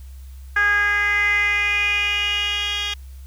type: tone with band-pass filter sweep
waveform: 10% pulse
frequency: 410.2 Hz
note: G#4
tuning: 21 cents flat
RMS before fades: -20 dBFS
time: 0.56-2.94 s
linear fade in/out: 5 ms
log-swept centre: 1600 to 3500 Hz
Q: 5.9
effects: added 66 Hz sine -35 dBFS peak until 3.26 s + white hiss -55 dBFS RMS until 3.26 s